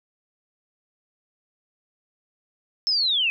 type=linear sweep; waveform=sine; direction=down; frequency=5320 to 2489 Hz; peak=-19 dBFS; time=2.87-3.3 s; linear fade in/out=0 ms; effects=none